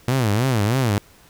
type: tone with vibrato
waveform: sawtooth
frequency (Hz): 116.54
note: A#2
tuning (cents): 0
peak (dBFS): -13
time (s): 0.08-0.98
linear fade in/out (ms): 0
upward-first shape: sine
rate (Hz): 3.2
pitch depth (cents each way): 250
effects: pink hiss -51 dBFS RMS until 1.29 s